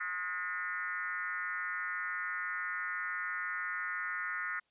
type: tone with frequency modulation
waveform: sine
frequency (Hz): 1627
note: G#6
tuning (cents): -36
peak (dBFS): -34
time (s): 0-4.6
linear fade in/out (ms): 10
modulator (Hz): 186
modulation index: 2.1
effects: white hiss -75 dBFS RMS until 4.7 s + resampled to 8000 Hz